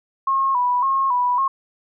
sine tone with vibrato, 1031 Hz, C6, 26 cents flat, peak -16 dBFS, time 0.27-1.48 s, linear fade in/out 5 ms, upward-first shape square, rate 1.8 Hz, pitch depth 81 cents each way, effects none

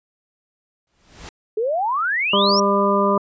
pink noise with exponential growth, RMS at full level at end -33 dBFS, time 0.87-1.29 s, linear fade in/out 1 ms, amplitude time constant 91 ms
sine exponential sweep, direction up, 415.3 to 5740 Hz, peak -18 dBFS, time 1.57-2.6 s, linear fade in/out 5 ms
harmonic tone, 199.9 Hz, G3, 34 cents sharp, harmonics 1 / 2 / 3 / 5 / 6, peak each -21 / -21 / -21 / -21 / -21 dBFS, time 2.33-3.18 s, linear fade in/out 5 ms
effects resampled to 16000 Hz

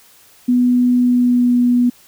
sine tone with pitch glide, 246.9 to 244.3 Hz, B3 to B3, 0 to -19 cents, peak -10 dBFS, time 0.48-1.9 s, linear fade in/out 10 ms, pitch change -19 cents, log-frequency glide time 0.97-1.54 s, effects white hiss -48 dBFS RMS until 2.07 s

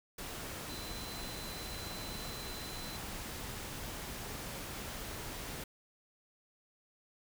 sine tone in noise, 4038 Hz, B7, 38 cents sharp, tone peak -48 dBFS, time 0.69-2.97 s, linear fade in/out 5 ms, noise pink, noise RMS -43 dBFS, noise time 0.18-5.64 s, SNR -8 dB, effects none

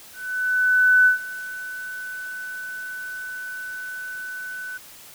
sine tone with ADSR envelope, 1500 Hz, F#6, 23 cents sharp, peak -11 dBFS, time 0.13-4.78 s, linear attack 930 ms, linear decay 120 ms, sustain -19 dB, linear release 13 ms, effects white hiss -45 dBFS RMS until 5.14 s

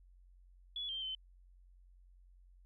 sine tone with pitch steps, 3399 / 3153 / 3068 Hz, G#7 / G7 / G7, +39 / +9 / -38 cents, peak -38 dBFS, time 0.76-1.15 s, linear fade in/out 2 ms, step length 130 ms, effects added 45 Hz sine -59 dBFS peak until 2.65 s

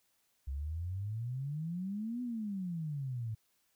sine exponential two-way sweep, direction up then down, 65.41 to 250.8 to 107.2 Hz, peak -35 dBFS, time 0.47-3.35 s, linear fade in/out 10 ms, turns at 2.22 s, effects white hiss -75 dBFS RMS until 3.75 s

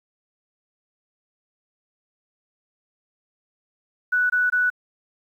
sine tone bursts, 1480 Hz, F#6, in tune, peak -17 dBFS, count 3, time 4.12-4.702 s, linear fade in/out 10 ms, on 180 ms, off 21 ms, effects 9-bit

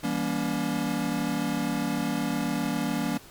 square chord, E diminished seventh, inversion none, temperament just, 164.81 / 197.78 / 237.3 / 284.8 Hz, E3 / G3 / Bb3 / Db4, 0 / +16 / +31 / +47 cents, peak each -34 / -33 / -31 / -31 dBFS, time 0.03-3.18 s, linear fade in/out 10 ms, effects pink hiss -49 dBFS RMS until 3.3 s + MP3 96 kbps

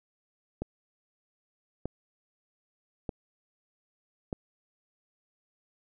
click train, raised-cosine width 2 ms, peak -19 dBFS, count 4, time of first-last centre 0.62-4.328 s, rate 0.809 Hz, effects none

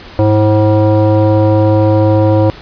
sine tone with frequency modulation, 103.83 Hz, G#2, in tune, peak -6 dBFS, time 0.19-2.5 s, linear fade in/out 0 ms, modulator 429 Hz, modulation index 1.2, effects pink hiss -33 dBFS RMS until 2.61 s + resampled to 11025 Hz

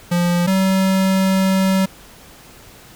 square tone pair in turn, 174.61 / 190.64 Hz, F3 / G3, 0 / -48 cents, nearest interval major second, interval 152 cents, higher second, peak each -15 / -14 dBFS, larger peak second, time 0.11-0.47 / 0.47-1.86 s, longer second, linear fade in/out 10 ms, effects pink hiss -43 dBFS RMS until 2.95 s

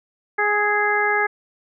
harmonic tone with a mistuned harmonic, 415.2 Hz, G#4, in tune, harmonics 1 / 2 / 3 / 4 / 5, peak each -24 / -23 / -26 / -21 / -24 dBFS, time 0.38-1.27 s, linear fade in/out 10 ms, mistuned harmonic 3, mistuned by +19 cents, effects none

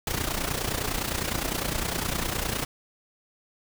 pink noise with amplitude modulation, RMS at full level -26 dBFS, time 0.07-2.65 s, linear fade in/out 2 ms, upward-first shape sine, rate 29.8 Hz, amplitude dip 70%, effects none

